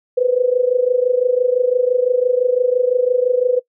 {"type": "tone with amplitude modulation", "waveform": "sine", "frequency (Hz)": 498.8, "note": "B4", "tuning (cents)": 17, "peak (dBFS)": -9, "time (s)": [0.17, 3.6], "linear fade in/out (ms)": 10, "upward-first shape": "sine", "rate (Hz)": 25.9, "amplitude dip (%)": 80, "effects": ["noise-tail reverb RT60 0.1 s tail -21 dB re dry"]}